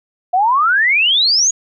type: exponential sweep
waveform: sine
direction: up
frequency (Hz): 698.5 to 6830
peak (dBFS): -10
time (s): 0.33-1.51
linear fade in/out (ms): 10
effects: none